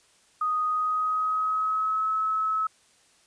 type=tone with pitch glide; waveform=sine; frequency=1244.5 to 1292.9 Hz; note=D#6 to E6; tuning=0 to -34 cents; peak=-23 dBFS; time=0.41-2.67 s; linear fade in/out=5 ms; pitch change=+66 cents; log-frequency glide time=0.65-2.1 s; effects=white hiss -61 dBFS RMS until 3.26 s + resampled to 22050 Hz